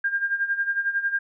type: tone with tremolo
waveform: sine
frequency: 1605 Hz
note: G6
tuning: 40 cents sharp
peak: -19 dBFS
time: 0.04-1.19 s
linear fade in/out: 5 ms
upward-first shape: sine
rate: 11 Hz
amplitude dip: 75%
effects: none